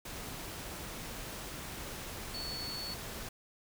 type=tone in noise; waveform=sine; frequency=4430 Hz; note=C#8; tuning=2 cents flat; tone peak=-39 dBFS; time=2.34-2.94 s; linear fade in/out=5 ms; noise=pink; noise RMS=-43 dBFS; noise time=0.05-3.29 s; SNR=+1 dB; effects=none